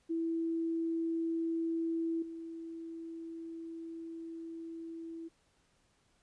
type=tone with level steps; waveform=sine; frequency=329.6 Hz; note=E4; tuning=in tune; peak=-31 / -41 dBFS; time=0.09-5.29 s; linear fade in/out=20 ms; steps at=2.22 s; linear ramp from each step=5 ms; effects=pink hiss -72 dBFS RMS until 6.22 s + resampled to 22050 Hz